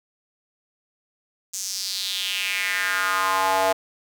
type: tone with high-pass filter sweep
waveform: square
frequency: 95 Hz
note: F#2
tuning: 46 cents sharp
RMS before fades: -24 dBFS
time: 1.53-3.73 s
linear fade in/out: 10 ms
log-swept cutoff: 6700 to 670 Hz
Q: 3.6
effects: none